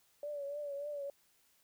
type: tone with vibrato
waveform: sine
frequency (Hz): 575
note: D5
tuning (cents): -37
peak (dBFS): -38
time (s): 0.23-1.1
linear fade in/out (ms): 2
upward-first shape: triangle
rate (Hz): 3.4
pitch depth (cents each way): 62
effects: white hiss -71 dBFS RMS until 1.63 s